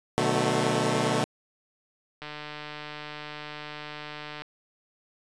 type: chord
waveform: 10% pulse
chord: B minor seventh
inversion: none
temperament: equal with one note detuned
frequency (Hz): 123.47 / 150.09 / 185 / 220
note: B2 / D3 / F#3 / A3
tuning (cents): 0 / +38 / 0 / 0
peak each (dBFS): -20 / -20 / -24 / -20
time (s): 0.18-1.24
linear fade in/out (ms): 0
type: click train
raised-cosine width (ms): 0.3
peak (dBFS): -22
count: 331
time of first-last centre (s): 2.22-4.42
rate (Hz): 150
effects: resampled to 22050 Hz